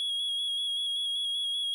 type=tone with vibrato; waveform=triangle; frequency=3323 Hz; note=G#7; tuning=in tune; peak=-27 dBFS; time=0-1.74 s; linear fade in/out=0 ms; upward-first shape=square; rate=5.2 Hz; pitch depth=20 cents each way; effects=none